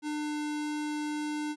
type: tone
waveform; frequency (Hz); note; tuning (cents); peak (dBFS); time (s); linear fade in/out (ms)
square; 299.9; D4; +36; -32; 0.02-1.56; 50
effects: resampled to 24000 Hz